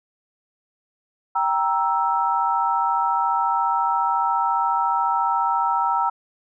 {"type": "chord", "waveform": "sine", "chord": "E diminished", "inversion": "first", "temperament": "equal with one note detuned", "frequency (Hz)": [784, 938.3, 1318.5], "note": ["G5", "Bb5", "E6"], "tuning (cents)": [0, 11, 0], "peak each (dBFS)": [-24, -21, -23], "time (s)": [1.35, 6.1], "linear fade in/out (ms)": 10, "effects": []}